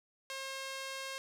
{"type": "tone with band-pass filter", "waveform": "sawtooth", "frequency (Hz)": 536, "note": "C5", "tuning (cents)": 42, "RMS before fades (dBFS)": -42, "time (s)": [0.3, 1.18], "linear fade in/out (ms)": 0, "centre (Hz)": 4000, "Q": 0.52, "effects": []}